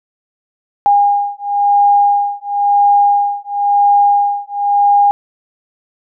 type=beating tone pair; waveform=sine; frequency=812 / 812.97 Hz; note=G#5 / G#5; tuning=-39 / -37 cents; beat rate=0.97 Hz; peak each=-12 dBFS; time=0.86-5.11 s; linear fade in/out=0 ms; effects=none